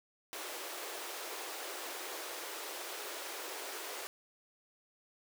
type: high-pass noise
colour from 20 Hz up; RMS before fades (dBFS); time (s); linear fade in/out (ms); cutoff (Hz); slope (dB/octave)
pink; -43; 0.33-4.07; 0; 340; 48
effects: none